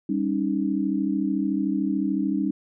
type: tone cluster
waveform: sine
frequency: 197.6 / 276 / 309.6 Hz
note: G3 / C#4 / D#4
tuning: +14 / -7 / -9 cents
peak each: -26 dBFS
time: 0.09-2.51 s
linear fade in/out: 5 ms
effects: none